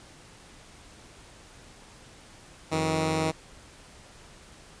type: tone pair together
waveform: 10% pulse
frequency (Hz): 90.3 / 158.82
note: F#2 / D#3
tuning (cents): -42 / +36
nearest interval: minor seventh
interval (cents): 978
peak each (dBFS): -25 / -17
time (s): 2.71-3.32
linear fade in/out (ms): 20
effects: pink hiss -51 dBFS RMS until 4.8 s + resampled to 22050 Hz